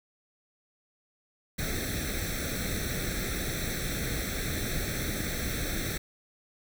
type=noise with comb filter; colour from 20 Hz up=pink; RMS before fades=-32 dBFS; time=1.58-5.98 s; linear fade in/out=10 ms; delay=0.51 ms; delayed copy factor=+0.9; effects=none